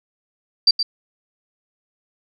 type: tone with echo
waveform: sine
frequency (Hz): 4680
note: D8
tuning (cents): -7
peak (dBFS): -9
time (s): 0.67-0.71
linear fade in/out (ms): 5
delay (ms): 120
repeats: 1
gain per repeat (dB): -8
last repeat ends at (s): 0.83
effects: none